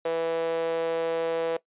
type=tone with high-pass filter; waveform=sawtooth; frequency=164.81 Hz; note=E3; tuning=in tune; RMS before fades=-27 dBFS; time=0.05-1.57 s; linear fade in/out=5 ms; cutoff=520 Hz; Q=6.3; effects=noise-tail reverb RT60 0.1 s tail -19 dB re dry + resampled to 8000 Hz